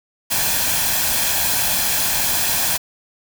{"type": "noise with comb filter", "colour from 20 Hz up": "white", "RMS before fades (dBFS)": -19, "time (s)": [0.3, 2.78], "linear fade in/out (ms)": 20, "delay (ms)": 1.2, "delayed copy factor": 0.5, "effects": []}